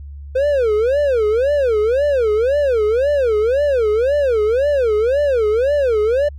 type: tone with vibrato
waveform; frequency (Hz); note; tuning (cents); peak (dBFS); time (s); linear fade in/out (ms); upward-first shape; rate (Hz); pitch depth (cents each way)
triangle; 497.2; B4; +12; -11; 0.35-6.29; 10; sine; 1.9; 290
effects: added 71 Hz sine -30 dBFS peak until 6.38 s